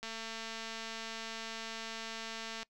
click train, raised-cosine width 0.2 ms, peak -25 dBFS, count 586, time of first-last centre 0.03-2.63 s, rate 225 Hz, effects noise-tail reverb RT60 0.1 s tail -22 dB re dry

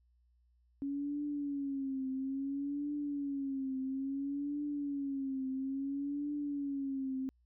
sine tone with vibrato, 277.4 Hz, C#4, 1 cent sharp, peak -34 dBFS, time 0.82-7.29 s, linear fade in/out 0 ms, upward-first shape triangle, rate 0.59 Hz, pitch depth 100 cents each way, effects added 60 Hz sine -67 dBFS peak until 7.45 s

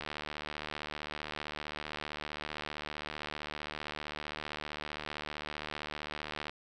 click train, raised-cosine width 0.3 ms, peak -22 dBFS, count 490, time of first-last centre 0.01-6.495 s, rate 75.4 Hz, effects none

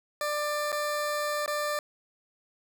20% pulse tone with dropouts, 593 Hz, D5, 17 cents sharp, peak -23 dBFS, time 0.21-1.79 s, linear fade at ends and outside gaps 1 ms, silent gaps 0.719-0.726 / 1.461-1.478 s, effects none

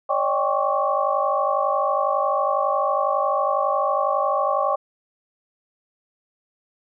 sine tone cluster, 559 / 609 / 790 / 1089 / 1141 Hz, C#5 / D#5 / G5 / C#6 / C#6, +14 / -37 / +13 / -31 / +50 cents, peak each -25 dBFS, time 0.09-4.76 s, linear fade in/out 10 ms, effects none

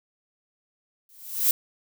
violet noise with exponential growth, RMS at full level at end -17 dBFS, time 1.09-1.51 s, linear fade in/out 2 ms, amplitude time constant 90 ms, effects none

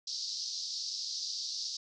pink band-pass noise, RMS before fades -38 dBFS, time 0.07-1.77 s, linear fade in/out 5 ms, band 4300 to 5600 Hz, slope 48 dB/octave, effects none

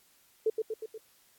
sine tone with echo, 440 Hz, A4, in tune, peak -23 dBFS, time 0.46-0.5 s, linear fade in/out 5 ms, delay 120 ms, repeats 4, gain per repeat -4 dB, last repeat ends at 0.98 s, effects white hiss -64 dBFS RMS until 1.38 s + AAC 64 kbps

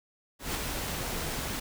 pink noise with ADSR envelope, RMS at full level -30 dBFS, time 0.39-1.6 s, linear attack 160 ms, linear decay 3 ms, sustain -4 dB, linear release 8 ms, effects none

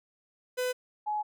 45% pulse / sine tone pair in turn, 502 / 844.3 Hz, B4 / G#5, +28 / +28 cents, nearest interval major sixth, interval 900 cents, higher second, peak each -28 dBFS, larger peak neither, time 0.57-0.73 / 1.06-1.23 s, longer second, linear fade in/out 20 ms, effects none

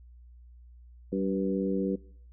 harmonic tone with a mistuned harmonic, 96 Hz, G2, 36 cents flat, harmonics 2 / 3 / 4 / 5, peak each -30 / -32 / -33 / -34 dBFS, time 1.12-1.96 s, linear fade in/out 10 ms, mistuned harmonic 5, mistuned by +23 cents, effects noise-tail reverb RT60 0.6 s tail -21 dB re dry + added 60 Hz sine -49 dBFS peak until 2.32 s

